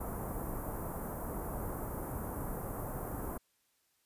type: band-stop noise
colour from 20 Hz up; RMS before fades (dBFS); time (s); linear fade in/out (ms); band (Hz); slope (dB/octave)
pink; -39; 0-3.38; 10; 1200 to 12000; 24
effects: white hiss -75 dBFS RMS until 4.05 s + resampled to 32000 Hz